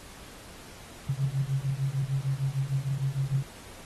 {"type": "beating tone pair", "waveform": "sine", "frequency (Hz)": [132.5, 139.1], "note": ["C3", "C#3"], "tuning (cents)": [22, 6], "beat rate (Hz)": 6.6, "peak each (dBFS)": -29, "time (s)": [1.09, 3.43], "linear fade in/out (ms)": 5, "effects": ["pink hiss -48 dBFS RMS until 3.85 s", "AAC 32 kbps"]}